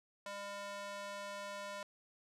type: tone with high-pass filter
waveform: square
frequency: 201.3 Hz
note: G3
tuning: 46 cents sharp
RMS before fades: -45 dBFS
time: 0.26-1.83 s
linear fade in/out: 2 ms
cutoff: 720 Hz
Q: 1.3
effects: low-pass 9000 Hz 12 dB/octave